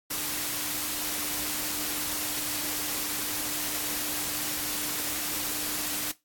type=tone in noise; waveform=sine; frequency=299.8 Hz; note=D4; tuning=36 cents sharp; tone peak=-42 dBFS; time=0.1-6.12 s; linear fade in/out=10 ms; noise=white; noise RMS=-31 dBFS; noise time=0.1-6.12 s; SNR=-14 dB; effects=noise-tail reverb RT60 0.2 s tail -18 dB re dry + AAC 64 kbps